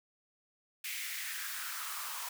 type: noise with high-pass filter sweep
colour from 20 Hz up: white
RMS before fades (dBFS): -40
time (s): 0.84-2.29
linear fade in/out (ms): 5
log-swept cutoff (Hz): 2300 to 960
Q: 3.5
effects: none